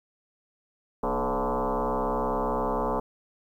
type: tone with frequency modulation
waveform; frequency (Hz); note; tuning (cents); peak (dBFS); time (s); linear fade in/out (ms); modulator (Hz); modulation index
sine; 230; A#3; -23; -24; 1.03-3; 5; 131; 6.8
effects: 10-bit